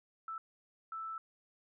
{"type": "tone bursts at uneven times", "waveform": "sine", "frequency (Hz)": 1320, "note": "E6", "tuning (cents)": 2, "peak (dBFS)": -39, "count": 2, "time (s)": [[0.28, 0.38], [0.92, 1.18]], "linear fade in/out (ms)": 2, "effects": []}